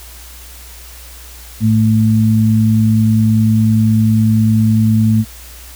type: tone pair together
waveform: sine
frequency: 110 / 220 Hz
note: A2 / A3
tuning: 0 / 0 cents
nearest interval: octave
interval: 1200 cents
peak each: -11 dBFS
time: 1.6-5.25 s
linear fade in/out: 50 ms
effects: added 60 Hz sine -35 dBFS peak until 5.75 s + white hiss -37 dBFS RMS until 5.75 s